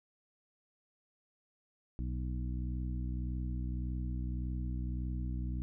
harmonic tone with a mistuned harmonic, 61.74 Hz, B1, in tune, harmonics 1 / 2 / 3 / 4 / 5, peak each -35 / -41 / -45 / -47 / -49 dBFS, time 1.99-5.62 s, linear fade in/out 0 ms, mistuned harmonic 5, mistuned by +20 cents, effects none

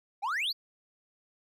triangle exponential sweep, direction up, 740 to 4821 Hz, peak -27 dBFS, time 0.22-0.53 s, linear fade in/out 20 ms, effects none

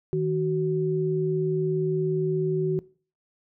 sine tone pair together, 157.46 / 374.5 Hz, D#3 / F#4, +21 / +21 cents, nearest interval octave + minor third, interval 1500 cents, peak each -26 / -24 dBFS, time 0.13-2.79 s, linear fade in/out 0 ms, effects noise-tail reverb RT60 0.4 s tail -21 dB re dry

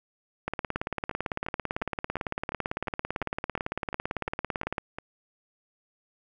two click trains, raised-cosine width 0.5 ms, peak -14 / -20 dBFS, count 78 / 13, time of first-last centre 0.48-4.782 / 0.76-4.985 s, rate 17.9 / 2.84 Hz, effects none

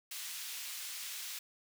pink high-pass noise, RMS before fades -43 dBFS, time 0.11-1.39 s, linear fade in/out 5 ms, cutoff 2700 Hz, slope 12 dB/octave, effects none

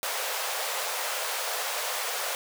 pink high-pass noise, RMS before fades -31 dBFS, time 0.03-2.35 s, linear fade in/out 0 ms, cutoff 480 Hz, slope 48 dB/octave, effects none

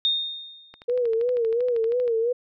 sine tone with exponential decay, 3671 Hz, A#7, 27 cents flat, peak -17 dBFS, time 0.05-0.84 s, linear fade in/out 0 ms, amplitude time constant 170 ms
click train, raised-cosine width 0.3 ms, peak -27 dBFS, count 18, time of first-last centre 0.74-2.079 s, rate 12.7 Hz
sine tone with vibrato, 472.8 Hz, A#4, 24 cents sharp, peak -20 dBFS, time 0.88-2.33 s, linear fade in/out 10 ms, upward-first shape sine, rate 2.9 Hz, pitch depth 99 cents each way
effects none

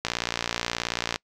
click train, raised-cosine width 0.2 ms, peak -8 dBFS, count 66, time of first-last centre 0.05-1.159 s, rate 58.6 Hz, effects noise-tail reverb RT60 0.1 s tail -26 dB re dry

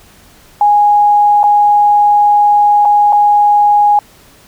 sine tone with dropouts, 827 Hz, G#5, 8 cents flat, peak -5 dBFS, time 0.61-3.99 s, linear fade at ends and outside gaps 2 ms, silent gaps 1.432-1.439 / 2.851-2.854 / 3.125-3.129 s, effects pink hiss -43 dBFS RMS until 4.47 s

